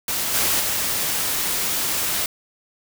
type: noise with level steps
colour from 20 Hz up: white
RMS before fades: -24 / -20 / -23 dBFS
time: 0.08-2.26 s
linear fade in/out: 2 ms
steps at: 0.33 / 0.59 s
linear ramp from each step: 20 ms
effects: none